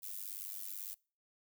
violet noise with amplitude modulation, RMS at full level -40 dBFS, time 0.02-0.95 s, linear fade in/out 20 ms, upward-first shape sine, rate 98.1 Hz, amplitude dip 100%, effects noise-tail reverb RT60 0.4 s tail -26 dB re dry

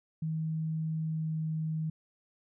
sine tone with pitch glide, 158.9 to 157.98 Hz, D#3 to D#3, +37 to +27 cents, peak -30 dBFS, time 0.22-1.9 s, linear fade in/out 5 ms, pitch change -10 cents, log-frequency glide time 1.02-1.39 s, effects none

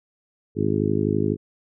harmonic tone, 51.91 Hz, G#1, in tune, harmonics 2 / 3 / 4 / 5 / 6 / 7 / 8, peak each -27 / -27 / -27 / -27 / -27 / -27 / -27 dBFS, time 0.55-1.37 s, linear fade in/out 50 ms, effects none

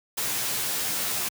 white noise with comb filter, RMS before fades -28 dBFS, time 0.17-1.29 s, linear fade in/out 10 ms, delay 12 ms, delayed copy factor -0.9, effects high-pass 80 Hz 12 dB/octave

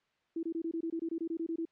sine tone bursts, 329.6 Hz, E4, in tune, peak -32 dBFS, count 14, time 0.36-1.653 s, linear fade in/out 5 ms, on 71 ms, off 23 ms, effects white hiss -75 dBFS RMS until 1.71 s + low-pass 3000 Hz 12 dB/octave

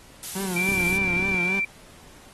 blue noise, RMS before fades -32 dBFS, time 0.23-0.97 s, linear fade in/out 0 ms
30% pulse tone with vibrato, 185 Hz, F#3, in tune, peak -26 dBFS, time 0.35-1.6 s, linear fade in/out 10 ms, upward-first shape triangle, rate 3.5 Hz, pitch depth 120 cents each way
sine tone, 2349 Hz, D7, in tune, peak -22 dBFS, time 0.56-1.65 s, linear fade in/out 5 ms
click train, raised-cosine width 3 ms, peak -22 dBFS, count 23, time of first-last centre 0.69-1.345 s, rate 33.6 Hz
effects pink hiss -50 dBFS RMS until 2.33 s + AAC 32 kbps

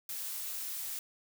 blue noise, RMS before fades -39 dBFS, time 0.09-0.99 s, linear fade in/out 2 ms, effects none

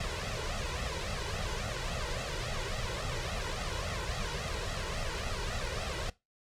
pink noise with flanger, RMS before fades -35 dBFS, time 0-6.1 s, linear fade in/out 5 ms, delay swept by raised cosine 1.5 to 2.08 ms, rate 3.6 Hz, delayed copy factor +0.85, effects noise-tail reverb RT60 0.2 s tail -19 dB re dry + low-pass 6000 Hz 12 dB/octave

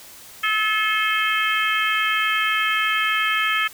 harmonic tone with a mistuned harmonic, 431.6 Hz, A4, 33 cents flat, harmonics 3 / 4 / 5 / 6 / 7, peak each -23 / -24 / -25 / -26 / -26 dBFS, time 0.43-3.68 s, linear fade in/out 10 ms, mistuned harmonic 7, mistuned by +70 cents, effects white hiss -43 dBFS RMS until 3.73 s

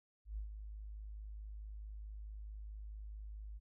sine tone with ADSR envelope, 52.3 Hz, G#1, 13 cents sharp, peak -38 dBFS, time 0.25-3.6 s, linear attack 120 ms, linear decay 110 ms, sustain -7 dB, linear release 34 ms, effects none

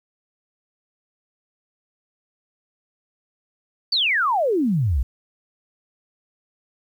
sine exponential sweep, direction down, 4699 to 55.4 Hz, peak -17 dBFS, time 3.92-5.03 s, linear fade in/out 5 ms, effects 9-bit

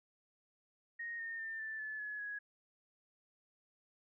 sine tone with pitch steps, 1864.7 / 1830.5 / 1797 / 1764.1 / 1731.8 / 1700.1 / 1669 Hz, A#6 / A#6 / A6 / A6 / A6 / G#6 / G#6, 0 / -32 / +36 / +4 / -28 / +40 / +8 cents, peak -40 dBFS, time 0.99-2.39 s, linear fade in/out 10 ms, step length 200 ms, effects none

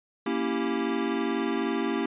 square chord, A# diminished seventh, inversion none, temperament equal, 233.1 / 277.2 / 329.6 / 392 Hz, A#3 / C#4 / E4 / G4, 0 / 0 / 0 / 0 cents, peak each -32 dBFS, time 0.26-2.06 s, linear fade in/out 5 ms, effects resampled to 8000 Hz

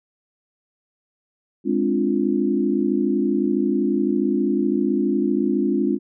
sine chord, D half-diminished seventh, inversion second, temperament equal, 207.7 / 261.6 / 293.7 / 349.2 Hz, Ab3 / C4 / D4 / F4, 0 / 0 / 0 / 0 cents, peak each -23 dBFS, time 1.64-5.99 s, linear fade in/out 50 ms, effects none

